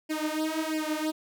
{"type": "tone with flanger", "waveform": "sawtooth", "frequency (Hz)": 312.3, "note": "D#4", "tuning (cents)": 7, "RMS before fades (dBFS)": -30, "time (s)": [0.09, 1.12], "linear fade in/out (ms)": 20, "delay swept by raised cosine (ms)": [0.39, 6.19], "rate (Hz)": 1.5, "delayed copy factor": 1, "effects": []}